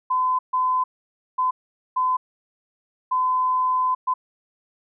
sine tone bursts at uneven times, 1018 Hz, C6, 48 cents flat, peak -18 dBFS, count 6, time 0.1-0.39 / 0.53-0.84 / 1.38-1.51 / 1.96-2.17 / 3.11-3.95 / 4.07-4.14 s, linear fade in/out 10 ms, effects none

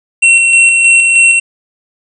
square tone with tremolo, 2721 Hz, F7, 46 cents flat, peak -4 dBFS, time 0.22-1.4 s, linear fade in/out 10 ms, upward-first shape square, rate 3.2 Hz, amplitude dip 30%, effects resampled to 24000 Hz + 7-bit

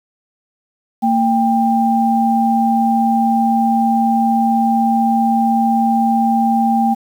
sine tone pair together, 228.9 / 793 Hz, A#3 / G5, -31 / +20 cents, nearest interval octave + minor seventh, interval 2151 cents, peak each -14 dBFS, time 1.02-6.95 s, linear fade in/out 20 ms, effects 7-bit

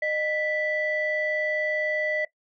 sine tone pair together, 613.7 / 1975.5 Hz, D#5 / B6, -24 / 0 cents, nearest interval octave + minor sixth, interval 2024 cents, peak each -26 dBFS, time 0.02-2.25 s, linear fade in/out 5 ms, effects noise-tail reverb RT60 0.1 s tail -18 dB re dry + tanh soft clip ceiling -17 dBFS

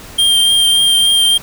square tone with vibrato, 3184 Hz, G7, 26 cents sharp, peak -9 dBFS, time 0.18-1.38 s, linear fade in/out 10 ms, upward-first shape triangle, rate 3.5 Hz, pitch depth 15 cents each way, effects pink hiss -34 dBFS RMS until 1.42 s

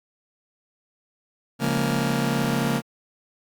sawtooth chord, Bb minor seventh, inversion first, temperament just, 139.85 / 174.81 / 209.8 / 233.1 Hz, Db3 / F3 / Ab3 / Bb3, +16 / +2 / +18 / 0 cents, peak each -22 / -25 / -25 / -21 dBFS, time 1.59-2.82 s, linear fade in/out 50 ms, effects Opus 48 kbps

